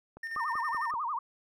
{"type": "click train", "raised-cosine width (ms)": 1, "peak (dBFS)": -33, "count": 5, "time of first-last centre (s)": [0.17, 0.939], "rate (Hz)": 5.2}
{"type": "tone with tremolo", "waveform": "triangle", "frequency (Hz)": 1818, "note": "A#6", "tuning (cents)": -44, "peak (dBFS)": -32, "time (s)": [0.23, 0.91], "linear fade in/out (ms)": 5, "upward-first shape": "square", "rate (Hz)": 12, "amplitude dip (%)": 45}
{"type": "tone with vibrato", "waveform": "sine", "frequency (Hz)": 1067, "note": "C6", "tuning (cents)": 34, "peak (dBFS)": -30, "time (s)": [0.36, 1.19], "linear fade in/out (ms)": 5, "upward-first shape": "sine", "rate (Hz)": 11, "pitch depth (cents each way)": 270}
{"effects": []}